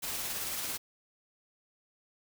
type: noise with tremolo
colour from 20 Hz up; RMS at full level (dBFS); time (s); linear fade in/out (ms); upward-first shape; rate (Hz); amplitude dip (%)
white; -35; 0.02-0.78; 20; sine; 18; 25
effects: none